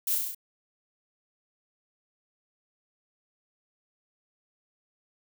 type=noise with echo; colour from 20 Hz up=violet; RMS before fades=-28 dBFS; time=0.07-0.15 s; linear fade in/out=5 ms; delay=33 ms; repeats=6; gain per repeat=-2 dB; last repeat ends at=0.348 s; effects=none